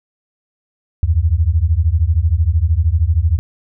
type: beating tone pair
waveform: sine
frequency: 75.4 / 88.4 Hz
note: D2 / F2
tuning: +46 / +22 cents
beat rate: 13 Hz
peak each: -14 dBFS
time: 1.03-3.39 s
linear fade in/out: 0 ms
effects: none